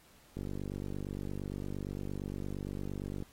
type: click train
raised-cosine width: 3 ms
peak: -26 dBFS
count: 140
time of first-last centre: 0.37-3.224 s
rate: 48.7 Hz
effects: pink hiss -62 dBFS RMS until 3.32 s + AAC 48 kbps